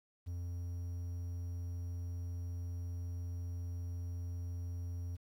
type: tone with quantisation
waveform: triangle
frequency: 87.31 Hz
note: F2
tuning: in tune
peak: -36 dBFS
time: 0.26-5.17 s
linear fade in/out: 20 ms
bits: 11
effects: none